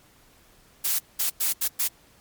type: noise bursts at uneven times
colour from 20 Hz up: blue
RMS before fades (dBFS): -24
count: 5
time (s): 0.84-0.99 / 1.19-1.3 / 1.4-1.53 / 1.61-1.68 / 1.79-1.88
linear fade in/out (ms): 10
effects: pink hiss -57 dBFS RMS until 2.2 s + MP3 96 kbps